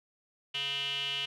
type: tone with band-pass filter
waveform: square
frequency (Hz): 140.4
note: C#3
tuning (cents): +22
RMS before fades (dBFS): -34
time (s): 0.54-1.26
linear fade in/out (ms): 10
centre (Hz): 3000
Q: 9.8
effects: none